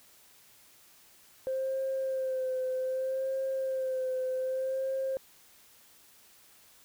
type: tone with vibrato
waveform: sine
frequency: 523.3 Hz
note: C5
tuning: in tune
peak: -28 dBFS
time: 1.47-5.17 s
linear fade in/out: 0 ms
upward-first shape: sine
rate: 0.64 Hz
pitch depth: 29 cents each way
effects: tanh soft clip ceiling -25 dBFS + white hiss -59 dBFS RMS until 6.84 s